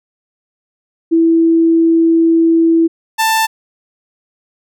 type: tone pair in turn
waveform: sine / sawtooth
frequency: 329.6 / 887.1 Hz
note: E4 / A5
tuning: 0 / +14 cents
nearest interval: octave + perfect fourth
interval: 1714 cents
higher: second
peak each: -7 dBFS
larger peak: neither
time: 1.11-2.88 / 3.18-3.47 s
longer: first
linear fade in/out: 20 ms
effects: none